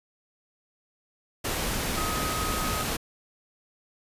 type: tone in noise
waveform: sine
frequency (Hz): 1260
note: D#6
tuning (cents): +21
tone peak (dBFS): -32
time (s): 1.97-2.83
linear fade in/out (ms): 10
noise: pink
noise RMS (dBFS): -29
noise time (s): 1.44-2.97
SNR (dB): -6
effects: resampled to 32000 Hz